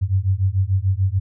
sine beating tone pair, 92.5 / 99.3 Hz, F#2 / G2, 0 / +23 cents, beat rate 6.8 Hz, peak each -19 dBFS, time 0.01-1.2 s, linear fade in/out 20 ms, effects none

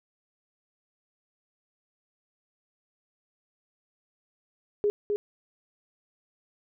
sine tone with echo, 412.9 Hz, G#4, 10 cents flat, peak -21 dBFS, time 4.84-4.9 s, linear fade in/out 0 ms, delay 260 ms, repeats 1, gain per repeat -3 dB, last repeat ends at 5.16 s, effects none

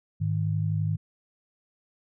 sine tone pair together, 103.83 / 155.67 Hz, G#2 / D#3, 0 / +1 cents, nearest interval perfect fifth, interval 701 cents, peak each -26 / -27 dBFS, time 0.2-0.97 s, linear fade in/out 20 ms, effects none

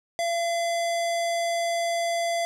square tone with low-pass filter, 680 Hz, F5, 46 cents flat, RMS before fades -26 dBFS, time 0.19-2.45 s, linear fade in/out 0 ms, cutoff 8500 Hz, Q 1.2, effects none

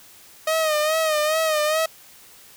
sawtooth tone with vibrato, 622.3 Hz, D#5, in tune, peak -15 dBFS, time 0.47-1.86 s, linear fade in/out 5 ms, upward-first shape sine, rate 2.4 Hz, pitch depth 62 cents each way, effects white hiss -48 dBFS RMS until 2.56 s

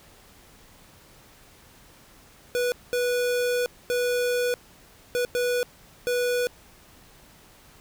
square tone bursts at uneven times, 490.1 Hz, B4, 13 cents flat, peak -23 dBFS, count 6, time 2.55-2.72 / 2.93-3.66 / 3.9-4.54 / 5.15-5.25 / 5.35-5.63 / 6.07-6.47 s, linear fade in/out 0 ms, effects pink hiss -53 dBFS RMS until 7.8 s

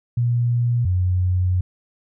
sine tone pair in turn, 120 / 91.13 Hz, B2 / F#2, -49 / -26 cents, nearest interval perfect fourth, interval 477 cents, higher first, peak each -16 dBFS, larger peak neither, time 0.17-0.85 / 0.85-1.61 s, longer second, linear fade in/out 5 ms, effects none

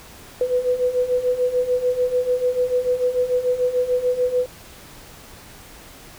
sine beating tone pair, 493.9 / 500.7 Hz, B4 / B4, 0 / +24 cents, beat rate 6.8 Hz, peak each -23 / -19 dBFS, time 0.41-4.46 s, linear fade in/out 2 ms, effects pink hiss -43 dBFS RMS until 6.18 s

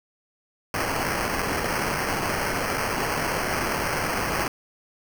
blue noise with sample-and-hold, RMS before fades -26 dBFS, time 0.74-4.48 s, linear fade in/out 2 ms, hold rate 3675 Hz, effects none

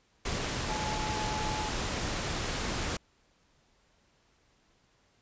sine tone in noise, 857 Hz, A5, 46 cents flat, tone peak -35 dBFS, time 0.69-1.69 s, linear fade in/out 5 ms, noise pink, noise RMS -33 dBFS, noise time 0.25-2.97 s, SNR -5 dB, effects pink hiss -68 dBFS RMS until 5.21 s + resampled to 16000 Hz

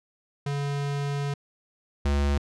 square tone pair in turn, 142.1 / 71.05 Hz, C#3 / C#2, +43 / +43 cents, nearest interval octave, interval 1200 cents, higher first, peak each -27 / -22 dBFS, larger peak second, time 0.46-1.34 / 2.05-2.38 s, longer first, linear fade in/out 5 ms, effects low-pass 7000 Hz 12 dB/octave

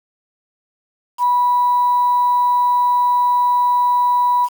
sine tone with quantisation, 980 Hz, B5, 14 cents flat, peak -12 dBFS, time 1.18-4.49 s, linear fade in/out 50 ms, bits 6, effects none

